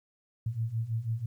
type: beating tone pair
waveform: sine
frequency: 110 / 116.1 Hz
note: A2 / A#2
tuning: 0 / -7 cents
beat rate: 6.1 Hz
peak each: -34 / -31 dBFS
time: 0.46-1.26 s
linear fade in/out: 5 ms
effects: 11-bit